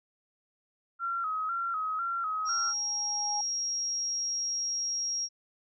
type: tone with vibrato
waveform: sine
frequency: 1318.5 Hz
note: E6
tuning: in tune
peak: -29 dBFS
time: 0.99-2.74 s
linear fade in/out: 50 ms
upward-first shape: square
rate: 2 Hz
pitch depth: 66 cents each way
type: tone with exponential growth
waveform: sine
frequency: 830.6 Hz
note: G#5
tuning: in tune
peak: -31 dBFS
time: 1.89-3.41 s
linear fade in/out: 5 ms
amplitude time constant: 330 ms
type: tone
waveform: sine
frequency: 5610 Hz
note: F8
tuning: 7 cents sharp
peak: -29 dBFS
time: 2.45-5.29 s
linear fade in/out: 50 ms
effects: none